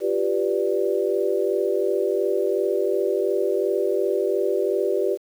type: chord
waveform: sine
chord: G dominant seventh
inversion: third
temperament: equal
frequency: 349.2 / 392 / 493.9 / 587.3 Hz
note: F4 / G4 / B4 / D5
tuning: 0 / 0 / 0 / 0 cents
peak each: -27 / -22 / -26 / -27 dBFS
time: 0-5.18 s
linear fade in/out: 50 ms
effects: 8-bit